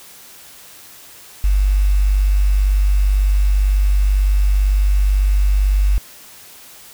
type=tone with quantisation; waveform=sine; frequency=49 Hz; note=G1; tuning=in tune; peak=-11 dBFS; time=1.44-5.98 s; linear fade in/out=0 ms; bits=6; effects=white hiss -41 dBFS RMS until 6.93 s